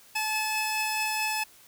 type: tone pair together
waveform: sawtooth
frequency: 864.2 / 2588 Hz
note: A5 / E7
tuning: -31 / -32 cents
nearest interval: octave + perfect fifth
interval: 1899 cents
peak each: -26 dBFS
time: 0.15-1.44 s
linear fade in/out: 10 ms
effects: white hiss -55 dBFS RMS until 1.67 s